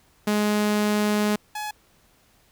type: tone pair in turn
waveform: sawtooth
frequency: 209.4 / 845.4 Hz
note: G#3 / G#5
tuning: +15 / +31 cents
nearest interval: 2 octaves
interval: 2416 cents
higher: second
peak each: -16 / -25 dBFS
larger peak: first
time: 0.27-1.36 / 1.55-1.71 s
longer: first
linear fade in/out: 5 ms
effects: pink hiss -60 dBFS RMS until 2.51 s